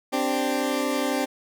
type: chord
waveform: 20% pulse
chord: C suspended second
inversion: none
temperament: equal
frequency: 261.6 / 293.7 / 392 Hz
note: C4 / D4 / G4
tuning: 0 / 0 / 0 cents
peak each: -21 / -22 / -26 dBFS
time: 0.12-1.26 s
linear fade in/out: 20 ms
effects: none